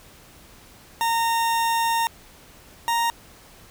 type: tone pair in turn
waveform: 40% pulse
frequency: 920 / 930.7 Hz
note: A#5 / A#5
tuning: -23 / -3 cents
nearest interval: unison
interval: 20 cents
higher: second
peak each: -19 dBFS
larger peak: neither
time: 1.01-2.07 / 2.88-3.1 s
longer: first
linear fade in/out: 0 ms
effects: pink hiss -49 dBFS RMS until 3.7 s